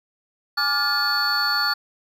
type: tone cluster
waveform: triangle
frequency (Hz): 830 / 1174 / 1418 / 1735 / 4446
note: G#5 / D6 / F6 / A6 / C#8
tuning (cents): -1 / -1 / +26 / -25 / +4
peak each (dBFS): -29 / -26 / -22 / -29 / -21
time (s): 0.57-1.74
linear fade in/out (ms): 10
effects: none